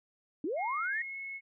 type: linear sweep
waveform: sine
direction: up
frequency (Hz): 270 to 1913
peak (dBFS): -31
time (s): 0.44-1.02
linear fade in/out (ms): 2
type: tone with pitch glide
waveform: sine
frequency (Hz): 2143 to 2186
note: C7 to C#7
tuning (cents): +41 to -25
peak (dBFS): -38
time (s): 0.56-1.41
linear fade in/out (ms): 50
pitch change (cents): +34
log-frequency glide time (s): 0.96-1.17
effects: none